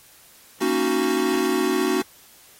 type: chord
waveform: square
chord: D# minor seventh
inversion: second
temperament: equal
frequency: 233.1 / 277.2 / 311.1 / 370 Hz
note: A#3 / C#4 / D#4 / F#4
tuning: 0 / 0 / 0 / 0 cents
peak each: -29 / -26 / -27 / -23 dBFS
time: 0.61-2.02 s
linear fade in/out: 5 ms
effects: white hiss -51 dBFS RMS until 2.59 s + AAC 48 kbps